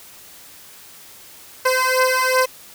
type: beating tone pair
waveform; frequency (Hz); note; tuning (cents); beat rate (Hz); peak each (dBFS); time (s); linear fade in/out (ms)
15% pulse; 513 / 515.7; C5 / C5; -34 / -25; 2.7; -12; 1.65-2.46; 10
effects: white hiss -43 dBFS RMS until 2.74 s